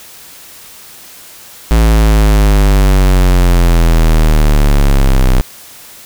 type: linear sweep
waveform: square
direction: down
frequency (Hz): 56 to 31.22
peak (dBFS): -6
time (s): 1.71-5.41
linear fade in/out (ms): 0
effects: white hiss -35 dBFS RMS until 6.05 s